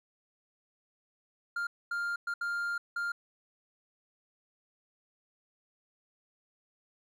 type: tone bursts at uneven times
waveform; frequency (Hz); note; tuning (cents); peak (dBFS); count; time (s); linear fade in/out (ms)
triangle; 1400; F6; +4; -29; 5; 1.56-1.67 / 1.91-2.16 / 2.27-2.34 / 2.41-2.78 / 2.96-3.12; 5
effects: none